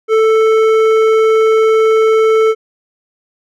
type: tone with hard clipping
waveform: sine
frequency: 441 Hz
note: A4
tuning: 4 cents sharp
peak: -9 dBFS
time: 0.08-2.55 s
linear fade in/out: 50 ms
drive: 10 dB
effects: none